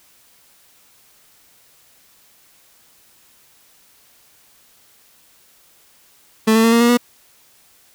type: tone with pitch steps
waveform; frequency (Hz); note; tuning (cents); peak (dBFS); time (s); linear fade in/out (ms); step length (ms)
30% pulse; 220 / 224.2 / 228.5 / 232.9 / 237.4 / 242; A3 / A3 / A#3 / A#3 / A#3 / B3; 0 / +33 / -34 / -1 / +32 / -35; -8; 6.47-6.974; 10; 84
effects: white hiss -53 dBFS RMS until 7.94 s